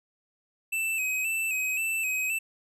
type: tone with vibrato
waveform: square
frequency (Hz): 2592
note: E7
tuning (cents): -30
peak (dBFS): -27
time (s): 0.72-2.39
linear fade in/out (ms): 10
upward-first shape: square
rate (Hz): 1.9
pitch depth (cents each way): 43
effects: none